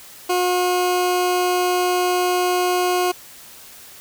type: tone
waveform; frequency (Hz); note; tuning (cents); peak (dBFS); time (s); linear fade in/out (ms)
20% pulse; 360; F#4; -47; -12; 0.29-3.12; 10
effects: white hiss -42 dBFS RMS until 4 s